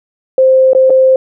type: tone with dropouts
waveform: sine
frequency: 523.3 Hz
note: C5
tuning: in tune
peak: -4 dBFS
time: 0.38-1.16 s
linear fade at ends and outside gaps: 2 ms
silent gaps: 0.733-0.749 / 0.898-0.903 s
effects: none